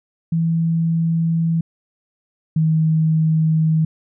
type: tone pair in turn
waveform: sine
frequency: 164.81 / 158.74 Hz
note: E3 / D#3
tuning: 0 / +35 cents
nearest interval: minor second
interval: 65 cents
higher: first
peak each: -15 / -13 dBFS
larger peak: second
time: 0.32-1.61 / 2.56-3.85 s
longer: neither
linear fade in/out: 5 ms
effects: none